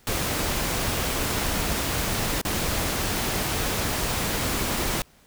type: noise with dropouts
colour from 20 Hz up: pink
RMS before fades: -26 dBFS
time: 0.07-5.02 s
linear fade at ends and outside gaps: 1 ms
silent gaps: 2.414-2.45 s
effects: pink hiss -57 dBFS RMS until 5.26 s